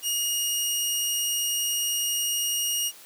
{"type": "tone", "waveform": "15% pulse", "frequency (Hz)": 2862, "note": "F7", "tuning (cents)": 42, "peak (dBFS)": -17, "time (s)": [0.02, 2.92], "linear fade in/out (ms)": 50, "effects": ["white hiss -48 dBFS RMS until 3.05 s", "high-pass 200 Hz 12 dB/octave"]}